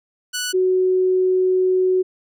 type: tone pair in turn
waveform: 10% pulse / sine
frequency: 1480 / 370.9 Hz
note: F#6 / F#4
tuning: 0 / +4 cents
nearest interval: 2 octaves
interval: 2396 cents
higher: first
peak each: -14 dBFS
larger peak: neither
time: 0.33-0.53 / 0.53-2.03 s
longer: second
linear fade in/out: 20 ms
effects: none

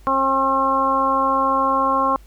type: harmonic tone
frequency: 268.6 Hz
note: C4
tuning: 46 cents sharp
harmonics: 1 / 2 / 3 / 4 / 5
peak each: -26 / -24 / -25 / -17 / -27 dBFS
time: 0.07-2.16 s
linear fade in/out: 0 ms
effects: added 50 Hz sine -42 dBFS peak until 2.26 s + pink hiss -55 dBFS RMS until 2.26 s

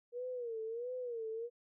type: tone with vibrato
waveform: sine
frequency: 472.9 Hz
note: A#4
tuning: 25 cents sharp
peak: -38 dBFS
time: 0.12-1.5 s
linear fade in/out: 50 ms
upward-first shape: sine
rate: 1.5 Hz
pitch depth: 120 cents each way
effects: none

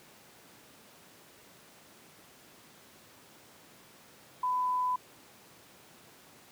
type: tone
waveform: sine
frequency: 1001 Hz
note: B5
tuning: 23 cents sharp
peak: -27 dBFS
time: 4.43-4.96 s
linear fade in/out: 5 ms
effects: pink hiss -56 dBFS RMS until 6.51 s + high-pass 150 Hz 12 dB/octave

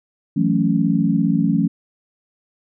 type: chord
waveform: sine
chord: F# minor seventh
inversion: third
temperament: equal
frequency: 164.81 / 185 / 220 / 277.2 Hz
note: E3 / F#3 / A3 / C#4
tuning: 0 / 0 / 0 / 0 cents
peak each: -20 dBFS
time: 0.36-1.68 s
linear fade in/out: 10 ms
effects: none

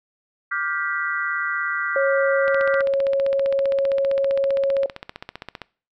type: chord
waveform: sine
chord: G dominant seventh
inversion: second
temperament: just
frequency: 1176 / 1411.2 / 1568 / 1960 Hz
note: D6 / F6 / G6 / B6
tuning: +2 / +18 / 0 / -14 cents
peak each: -29 / -26 / -27 / -28 dBFS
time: 0.51-2.82 s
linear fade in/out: 10 ms
type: tone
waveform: sine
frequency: 549 Hz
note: C#5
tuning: 17 cents flat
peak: -17 dBFS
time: 1.96-4.86 s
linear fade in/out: 2 ms
type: click train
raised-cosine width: 0.3 ms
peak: -16 dBFS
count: 49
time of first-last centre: 2.48-5.617 s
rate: 15.3 Hz
effects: noise-tail reverb RT60 0.4 s tail -22 dB re dry

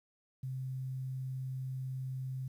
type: tone with quantisation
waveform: sine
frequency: 130.81 Hz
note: C3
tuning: in tune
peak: -36 dBFS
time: 0.43-2.48 s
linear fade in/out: 5 ms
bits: 11
effects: none

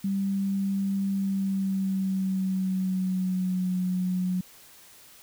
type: tone with pitch glide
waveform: sine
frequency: 196 to 182.87 Hz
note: G3 to F#3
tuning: 0 to -20 cents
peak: -24 dBFS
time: 0.04-4.41 s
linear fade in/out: 5 ms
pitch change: -120 cents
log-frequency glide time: 1.08-3.78 s
effects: white hiss -52 dBFS RMS until 5.22 s

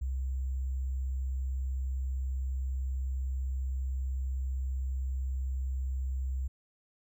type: tone with sample-and-hold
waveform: sine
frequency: 65.41 Hz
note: C2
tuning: in tune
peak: -30 dBFS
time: 0.01-6.48 s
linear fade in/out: 10 ms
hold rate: 7350 Hz
effects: none

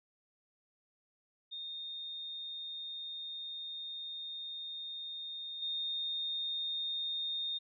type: tone with level steps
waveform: sine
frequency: 3669 Hz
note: A#7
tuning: 28 cents flat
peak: -40 / -34 dBFS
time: 1.51-7.59 s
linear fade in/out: 20 ms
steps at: 5.62 s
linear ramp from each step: 5 ms
effects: none

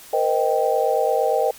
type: chord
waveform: sine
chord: C minor seventh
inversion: third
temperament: equal with one note detuned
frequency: 466.2 / 514.9 / 622.3 / 784 Hz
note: Bb4 / C5 / Eb5 / G5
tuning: 0 / -28 / 0 / 0 cents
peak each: -22 dBFS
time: 0.13-1.51 s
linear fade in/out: 5 ms
effects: white hiss -43 dBFS RMS until 1.58 s + MP3 96 kbps

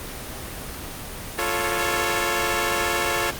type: chord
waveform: 10% pulse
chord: F augmented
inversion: none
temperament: equal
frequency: 349.2 / 440 / 554.4 Hz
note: F4 / A4 / C#5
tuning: 0 / 0 / 0 cents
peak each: -18 dBFS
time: 1.38-3.31 s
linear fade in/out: 10 ms
effects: pink hiss -34 dBFS RMS until 3.39 s + Opus 24 kbps

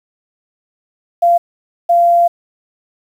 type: tone bursts at uneven times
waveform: sine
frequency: 690 Hz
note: F5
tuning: 21 cents flat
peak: -7 dBFS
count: 2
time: 1.22-1.38 / 1.89-2.28 s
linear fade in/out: 10 ms
effects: 7-bit

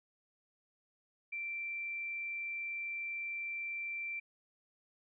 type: tone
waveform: sine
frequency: 2349 Hz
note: D7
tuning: in tune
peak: -37 dBFS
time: 1.32-4.2 s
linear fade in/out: 10 ms
effects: none

